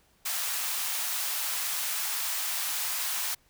white high-pass noise, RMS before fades -31 dBFS, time 0.25-3.35 s, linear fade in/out 10 ms, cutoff 730 Hz, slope 24 dB/octave, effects pink hiss -65 dBFS RMS until 3.49 s

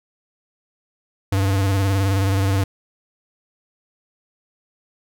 square tone with vibrato, 97.4 Hz, G2, 11 cents flat, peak -17 dBFS, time 1.32-2.64 s, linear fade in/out 5 ms, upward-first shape square, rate 19 Hz, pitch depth 39 cents each way, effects none

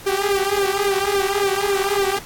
sawtooth tone with flanger, 396.2 Hz, G4, 18 cents sharp, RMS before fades -20 dBFS, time 0.06-2.19 s, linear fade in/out 10 ms, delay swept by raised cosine 0.99 to 5.59 ms, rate 3.6 Hz, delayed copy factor -0.9, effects pink hiss -39 dBFS RMS until 2.25 s + AAC 64 kbps

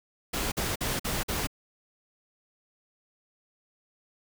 pink noise bursts, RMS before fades -30 dBFS, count 5, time 0.33-1.472 s, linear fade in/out 10 ms, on 190 ms, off 48 ms, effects none

